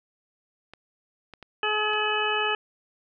clicks, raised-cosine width 0.3 ms, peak -27 dBFS, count 4, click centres 0.736 / 1.337 / 1.427 / 1.934 s
harmonic tone, 425.5 Hz, G#4, 42 cents sharp, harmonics 1 / 2 / 3 / 4 / 6 / 7, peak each -30 / -30 / -30 / -30 / -30 / -30 dBFS, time 1.63-2.55 s, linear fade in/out 2 ms
effects none

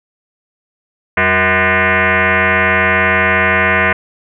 sine tone with frequency modulation, 193.1 Hz, G3, 26 cents flat, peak -9 dBFS, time 1.17-3.93 s, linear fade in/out 5 ms, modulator 279 Hz, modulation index 7.8, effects none

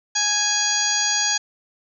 harmonic tone with a mistuned harmonic, 830 Hz, G#5, 1 cent flat, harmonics 1 / 2 / 3 / 4 / 5 / 6 / 7 / 8, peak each -30 / -26 / -33 / -28 / -31 / -25 / -30 / -22 dBFS, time 0.15-1.38 s, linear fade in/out 10 ms, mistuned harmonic 6, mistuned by -82 cents, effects none

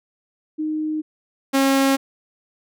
sine / sawtooth tone pair in turn, 309.2 / 271.3 Hz, D#4 / C#4, -11 / -37 cents, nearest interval major second, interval 226 cents, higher first, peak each -21 / -11 dBFS, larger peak second, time 0.58-1.02 / 1.53-1.97 s, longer neither, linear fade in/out 20 ms, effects none

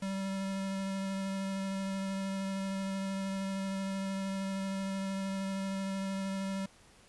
square tone with vibrato, 193.7 Hz, G3, 20 cents flat, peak -34 dBFS, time 0.02-6.66 s, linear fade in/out 5 ms, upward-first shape sine, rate 13 Hz, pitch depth 11 cents each way, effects pink hiss -60 dBFS RMS until 7.08 s + resampled to 24000 Hz

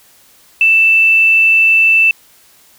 sine tone with quantisation, 2654 Hz, E7, 11 cents sharp, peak -6 dBFS, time 0.61-2.11 s, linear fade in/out 2 ms, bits 6, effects white hiss -47 dBFS RMS until 2.78 s

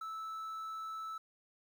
triangle tone with quantisation, 1312 Hz, E6, 9 cents flat, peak -38 dBFS, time 0.01-1.18 s, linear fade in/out 5 ms, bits 11, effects none

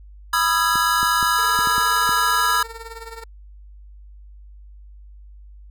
square chord, E major seventh, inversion second, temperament equal with one note detuned, 987.8 / 1244.5 / 1344.7 / 1661.2 Hz, B5 / D#6 / E6 / G#6, 0 / 0 / +34 / 0 cents, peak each -23 dBFS, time 0.33-2.63 s, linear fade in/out 5 ms
clicks, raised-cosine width 3 ms, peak -19 dBFS, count 7, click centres 0.756 / 1.03 / 1.228 / 1.59 / 1.673 / 1.781 / 2.092 s
15% pulse tone with tremolo, 454.8 Hz, A#4, 43 cents flat, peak -25 dBFS, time 1.38-3.24 s, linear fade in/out 5 ms, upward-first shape triangle, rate 19 Hz, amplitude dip 80%
effects added 50 Hz sine -40 dBFS peak until 5.7 s

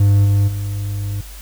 triangle tone with level steps, 100.7 Hz, G2, 47 cents sharp, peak -7 / -9 / -18 dBFS, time 0-1.21 s, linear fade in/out 5 ms, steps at 0.24 / 0.47 s, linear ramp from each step 20 ms, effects added 50 Hz sine -33 dBFS peak until 1.41 s + white hiss -40 dBFS RMS until 1.41 s

